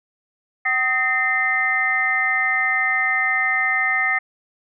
sine tone cluster, 763 / 1259 / 1822 / 2076 Hz, G5 / D#6 / A#6 / C7, -47 / +20 / -40 / -14 cents, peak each -27 / -27 / -21 / -20 dBFS, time 0.65-4.19 s, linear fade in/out 10 ms, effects none

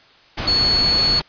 sine tone in noise, 4394 Hz, C#8, 16 cents flat, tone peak -14 dBFS, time 0.47-1.2 s, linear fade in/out 10 ms, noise pink, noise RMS -24 dBFS, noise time 0.37-1.22 s, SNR +7 dB, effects white hiss -50 dBFS RMS until 1.28 s + resampled to 11025 Hz

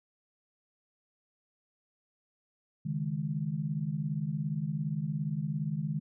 sine chord, C# suspended second, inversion none, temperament just, 138.59 / 155.92 / 207.9 Hz, C#3 / D#3 / G#3, 0 / +4 / +2 cents, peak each -37 / -32 / -37 dBFS, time 2.85-6 s, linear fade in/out 10 ms, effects none

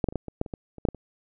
clicks, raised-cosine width 2 ms, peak -10 / -12 / -26 / -13 / -22 / -11 / -25 / -20 / -28 / -10 / -10 / -29 dBFS, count 12, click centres 0.042 / 0.087 / 0.125 / 0.157 / 0.283 / 0.414 / 0.462 / 0.538 / 0.783 / 0.852 / 0.887 / 0.947 s, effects none

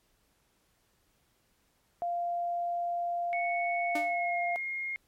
sine tone, 695 Hz, F5, 9 cents flat, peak -29 dBFS, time 2.02-4.56 s, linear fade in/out 0 ms
sine tone with pitch glide, 2213 to 2140 Hz, C#7 to C7, -3 to +38 cents, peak -32 dBFS, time 3.33-4.96 s, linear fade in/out 0 ms, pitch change -59 cents, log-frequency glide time 3.92-4.41 s
sawtooth tone with exponential decay, 300.7 Hz, D4, 41 cents sharp, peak -26 dBFS, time 3.95-4.18 s, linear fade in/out 5 ms, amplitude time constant 48 ms
effects pink hiss -71 dBFS RMS until 5.07 s + MP3 64 kbps

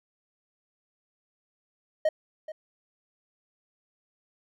triangle tone with echo, 623 Hz, D#5, 2 cents sharp, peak -18 dBFS, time 2.05-2.09 s, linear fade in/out 5 ms, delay 430 ms, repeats 1, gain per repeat -15 dB, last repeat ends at 2.52 s, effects none

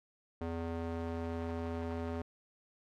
square tone with band-pass filter, 83.1 Hz, E2, 15 cents sharp, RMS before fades -38 dBFS, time 0.41-2.22 s, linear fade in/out 5 ms, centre 450 Hz, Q 0.66, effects AAC 64 kbps

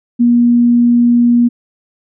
sine tone, 239.2 Hz, A#3, 45 cents sharp, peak -6 dBFS, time 0.19-1.49 s, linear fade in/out 20 ms, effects none

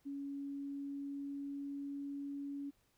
sine tone with pitch glide, 280 to 281.9 Hz, C#4 to C#4, +18 to +29 cents, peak -40 dBFS, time 0.05-2.71 s, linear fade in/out 20 ms, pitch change +11 cents, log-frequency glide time 0.34-2.32 s, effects pink hiss -75 dBFS RMS until 2.97 s

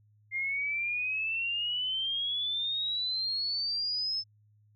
sine exponential sweep, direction up, 2103 to 5274 Hz, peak -29 dBFS, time 0.31-4.24 s, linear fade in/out 50 ms, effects added 105 Hz sine -61 dBFS peak until 4.75 s

